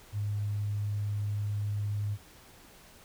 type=tone; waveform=sine; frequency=103.3 Hz; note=G#2; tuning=9 cents flat; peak=-29 dBFS; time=0.12-2.18 s; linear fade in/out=50 ms; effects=pink hiss -55 dBFS RMS until 3.04 s